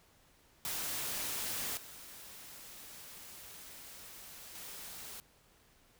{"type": "noise with level steps", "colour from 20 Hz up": "white", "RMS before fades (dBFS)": [-38, -51, -47], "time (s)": [0.65, 5.2], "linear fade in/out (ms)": 0, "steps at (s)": [1.77, 4.55], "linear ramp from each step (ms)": 2, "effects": ["pink hiss -66 dBFS RMS until 5.99 s"]}